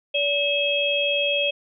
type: tone cluster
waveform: sine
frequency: 573 / 2588 / 3264 Hz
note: D5 / E7 / G#7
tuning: -43 / -32 / -31 cents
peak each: -24 dBFS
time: 0.14-1.51 s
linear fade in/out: 10 ms
effects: none